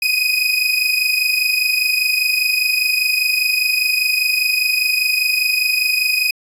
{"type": "tone pair together", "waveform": "30% pulse", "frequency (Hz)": [2489, 2514], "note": ["D#7", "D#7"], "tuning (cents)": [0, 17], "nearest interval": "unison", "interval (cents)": 17, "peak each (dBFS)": -15, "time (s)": [0.02, 6.31], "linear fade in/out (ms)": 5, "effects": ["resampled to 32000 Hz"]}